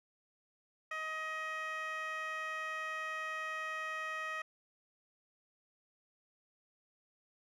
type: tone with band-pass filter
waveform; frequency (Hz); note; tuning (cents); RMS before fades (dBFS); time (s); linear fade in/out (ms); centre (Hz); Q
15% pulse; 630; D#5; +21; -40; 0.91-4.42; 5; 1700; 1.5
effects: none